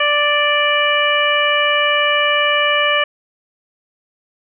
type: harmonic tone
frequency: 587.3 Hz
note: D5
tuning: in tune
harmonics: 1 / 2 / 3 / 4 / 5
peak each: -19 / -19 / -19 / -19 / -19 dBFS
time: 0-3.04 s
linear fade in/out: 5 ms
effects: none